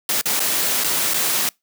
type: noise with dropouts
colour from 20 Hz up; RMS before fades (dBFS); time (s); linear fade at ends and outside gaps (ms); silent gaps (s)
white; -20; 0.09-1.49; 2; 0.213-0.256 / 0.395-0.402 / 0.838-0.843 / 1.137-1.142
effects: noise-tail reverb RT60 0.2 s tail -26 dB re dry + high-pass 150 Hz 12 dB/octave